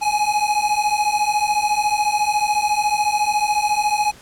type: beating tone pair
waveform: square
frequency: 830.6 / 844.6 Hz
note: G#5 / G#5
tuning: 0 / +29 cents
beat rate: 14 Hz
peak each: -21 / -20 dBFS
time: 0.01-4.12 s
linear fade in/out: 20 ms
effects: pink hiss -45 dBFS RMS until 4.21 s + low-pass 11000 Hz 12 dB/octave